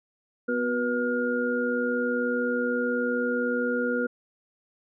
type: tone cluster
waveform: sine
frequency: 247.1 / 367.8 / 486.2 / 1422 Hz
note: B3 / F#4 / B4 / F6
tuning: +1 / -10 / -27 / +31 cents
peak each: -28 / -36 / -27 / -30 dBFS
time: 0.48-4.07 s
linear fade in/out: 10 ms
effects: none